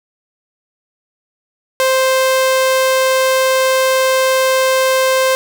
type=tone; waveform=sawtooth; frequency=523.3 Hz; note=C5; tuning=in tune; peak=-7 dBFS; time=1.8-5.35 s; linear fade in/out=0 ms; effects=8-bit